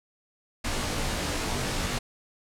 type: noise with comb filter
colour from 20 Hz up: pink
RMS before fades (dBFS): -29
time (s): 0.64-1.99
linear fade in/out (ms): 10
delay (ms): 19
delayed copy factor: -0.9
effects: low-pass 9000 Hz 12 dB/octave